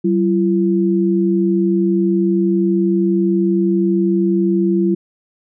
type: tone pair together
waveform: sine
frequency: 190.82 / 340 Hz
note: G3 / F4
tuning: -46 / -46 cents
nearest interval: minor seventh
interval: 1000 cents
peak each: -15 dBFS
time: 0.04-4.95 s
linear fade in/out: 10 ms
effects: none